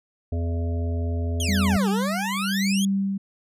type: harmonic tone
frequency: 84.3 Hz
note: E2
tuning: 39 cents sharp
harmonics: 1 / 3 / 5 / 7 / 8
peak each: -23 / -33 / -37 / -40 / -41 dBFS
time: 0.32-1.77 s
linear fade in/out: 5 ms
type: exponential two-way sweep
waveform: 20% pulse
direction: down then up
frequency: 3394 to 381.6 to 3394 Hz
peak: -21 dBFS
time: 1.4-2.85 s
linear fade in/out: 2 ms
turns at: 1.89 s
type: tone with tremolo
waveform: sine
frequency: 196 Hz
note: G3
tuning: in tune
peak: -19 dBFS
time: 1.48-3.18 s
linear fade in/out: 10 ms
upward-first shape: sine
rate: 0.93 Hz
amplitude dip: 65%
effects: resampled to 32000 Hz